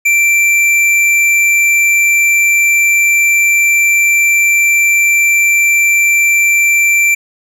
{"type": "tone with hard clipping", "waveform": "sine", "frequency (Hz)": 2349, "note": "D7", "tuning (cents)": 0, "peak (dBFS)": -9, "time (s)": [0.05, 7.15], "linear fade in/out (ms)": 10, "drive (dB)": 10, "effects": []}